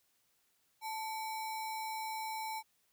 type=tone with sample-and-hold; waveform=sine; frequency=880 Hz; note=A5; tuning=in tune; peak=-37 dBFS; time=0.81-2.63 s; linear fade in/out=50 ms; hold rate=3150 Hz; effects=white hiss -75 dBFS RMS until 2.92 s